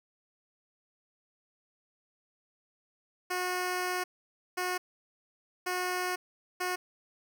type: tone bursts at uneven times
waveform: 10% pulse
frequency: 363.1 Hz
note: F#4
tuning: 33 cents flat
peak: -22 dBFS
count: 4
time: 3.3-4.04 / 4.57-4.78 / 5.66-6.16 / 6.6-6.76 s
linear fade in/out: 10 ms
effects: none